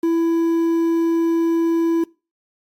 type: tone with quantisation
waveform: triangle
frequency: 332.3 Hz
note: E4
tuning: 14 cents sharp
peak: -13 dBFS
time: 0.03-2.04 s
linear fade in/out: 5 ms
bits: 7
effects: noise-tail reverb RT60 0.3 s tail -23 dB re dry + AAC 64 kbps